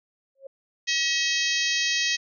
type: tone with exponential growth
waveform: sine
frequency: 542 Hz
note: C#5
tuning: 39 cents flat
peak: -33 dBFS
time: 0.35-0.47 s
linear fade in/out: 5 ms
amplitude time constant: 24 ms
type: harmonic tone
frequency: 640 Hz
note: D#5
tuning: 49 cents sharp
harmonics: 3 / 4 / 5 / 6 / 7 / 8 / 9 / 10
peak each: -28 / -29 / -30 / -31 / -31 / -32 / -33 / -33 dBFS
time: 0.87-2.17 s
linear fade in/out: 20 ms
effects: none